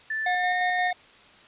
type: tone with pitch glide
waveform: sine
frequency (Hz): 1760 to 1832.6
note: A6 to A#6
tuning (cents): 0 to -30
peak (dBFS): -26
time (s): 0.1-0.91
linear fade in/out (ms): 5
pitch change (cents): +70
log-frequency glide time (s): 0.27-0.55
type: tone with tremolo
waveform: square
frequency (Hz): 724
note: F#5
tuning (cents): -38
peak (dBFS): -24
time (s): 0.26-0.93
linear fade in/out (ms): 5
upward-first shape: square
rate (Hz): 5.7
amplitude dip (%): 25
effects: white hiss -52 dBFS RMS until 1.47 s + resampled to 8000 Hz